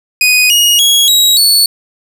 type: tone with pitch steps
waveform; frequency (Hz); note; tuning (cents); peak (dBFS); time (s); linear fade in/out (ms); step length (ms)
sawtooth; 2489 / 2876 / 3322 / 3839 / 4435; D#7 / F#7 / G#7 / B7 / C#8; 0 / -50 / 0 / -50 / 0; -3; 0.21-1.66; 2; 290
effects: none